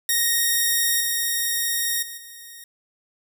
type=tone with level steps; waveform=5% pulse; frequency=1864.7 Hz; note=A#6; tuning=in tune; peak=-8 / -11 / -23 / -29 dBFS; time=0.09-2.64 s; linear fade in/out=2 ms; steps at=1 / 2.02 / 2.17 s; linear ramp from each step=10 ms; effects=none